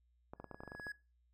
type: clicks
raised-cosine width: 1 ms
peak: -33 dBFS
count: 12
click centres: 0.335 / 0.4 / 0.443 / 0.513 / 0.545 / 0.605 / 0.635 / 0.677 / 0.719 / 0.75 / 0.798 / 0.868 s
type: tone with exponential growth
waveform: triangle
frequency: 1675 Hz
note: G#6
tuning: 14 cents sharp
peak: -38 dBFS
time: 0.36-0.92 s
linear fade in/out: 5 ms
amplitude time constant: 120 ms
effects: noise-tail reverb RT60 0.3 s tail -20 dB re dry + added 60 Hz sine -70 dBFS peak until 1.33 s